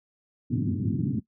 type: band-pass noise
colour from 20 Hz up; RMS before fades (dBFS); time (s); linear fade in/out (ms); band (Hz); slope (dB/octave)
pink; -27; 0.5-1.2; 10; 100 to 300; 48
effects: noise-tail reverb RT60 0.1 s tail -17 dB re dry